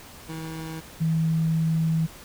25% pulse / sine tone pair in turn, 160.4 / 161.42 Hz, E3 / E3, -47 / -36 cents, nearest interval unison, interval 11 cents, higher second, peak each -29 / -20 dBFS, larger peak second, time 0.28-0.81 / 1-2.07 s, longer second, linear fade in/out 20 ms, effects pink hiss -45 dBFS RMS until 2.24 s

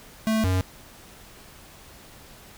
square tone pair in turn, 220 / 92.67 Hz, A3 / F#2, 0 / +3 cents, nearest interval octave + minor third, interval 1497 cents, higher first, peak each -21 dBFS, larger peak neither, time 0.27-0.44 / 0.44-0.61 s, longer neither, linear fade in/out 0 ms, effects pink hiss -48 dBFS RMS until 2.57 s

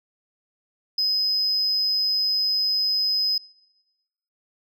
sine tone, 5050 Hz, D#8, 25 cents sharp, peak -18 dBFS, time 0.98-3.38 s, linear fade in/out 5 ms, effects noise-tail reverb RT60 1.0 s tail -24 dB re dry + tanh soft clip ceiling -17 dBFS

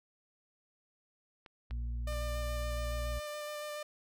clicks, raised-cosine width 0.3 ms, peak -35 / -32 / -38 dBFS, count 3, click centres 1.462 / 1.709 / 2.126 s
harmonic tone, 59 Hz, A#1, 22 cents sharp, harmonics 1 / 2 / 4, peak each -34 / -47 / -54 dBFS, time 1.7-3.2 s, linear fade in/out 20 ms
sawtooth tone with vibrato, 597 Hz, D5, 28 cents sharp, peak -35 dBFS, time 2.07-3.83 s, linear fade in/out 5 ms, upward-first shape square, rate 7.1 Hz, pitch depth 9 cents each way
effects none

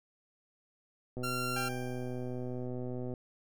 click train, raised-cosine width 2 ms, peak -27 dBFS, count 247, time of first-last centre 1.17-3.138 s, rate 125 Hz
sawtooth tone, 1376 Hz, F6, 26 cents flat, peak -31 dBFS, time 1.23-1.69 s, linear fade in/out 10 ms
20% pulse tone with exponential decay, 790 Hz, G5, 13 cents sharp, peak -31 dBFS, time 1.56-2.67 s, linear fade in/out 5 ms, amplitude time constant 240 ms
effects none

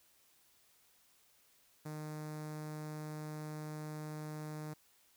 sawtooth tone with notch filter, 153 Hz, D#3, 29 cents flat, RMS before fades -44 dBFS, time 1.85-4.74 s, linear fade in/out 10 ms, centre 3000 Hz, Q 1.1, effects white hiss -69 dBFS RMS until 5.16 s

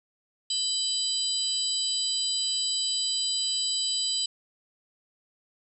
sine tone cluster, 3058 / 3955 / 4856 / 7870 Hz, G7 / B7 / D#8 / B8, -44 / +2 / -43 / -7 cents, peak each -31 dBFS, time 0.5-4.26 s, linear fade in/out 5 ms, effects none

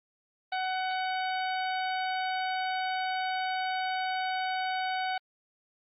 harmonic tone, 748 Hz, F#5, 19 cents sharp, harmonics 1 / 2 / 3 / 4 / 5 / 6, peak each -30 / -36 / -40 / -42 / -44 / -46 dBFS, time 0.52-5.18 s, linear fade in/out 5 ms, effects Opus 32 kbps

